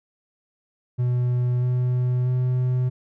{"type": "tone with pitch steps", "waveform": "triangle", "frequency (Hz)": [123.47, 124.9, 126.36], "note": ["B2", "B2", "B2"], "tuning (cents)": [0, 20, 40], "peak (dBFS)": -17, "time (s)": [0.98, 2.9], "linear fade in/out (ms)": 20, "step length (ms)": 640, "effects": []}